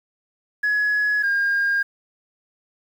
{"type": "tone pair in turn", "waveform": "sine", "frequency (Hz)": [1686, 1614.1], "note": ["G#6", "G#6"], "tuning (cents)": [26, -50], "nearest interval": "minor second", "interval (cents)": 76, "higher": "first", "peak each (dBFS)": -16, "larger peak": "neither", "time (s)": [[0.63, 1.23], [1.23, 1.83]], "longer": "neither", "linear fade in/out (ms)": 10, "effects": ["tanh soft clip ceiling -15 dBFS", "8-bit"]}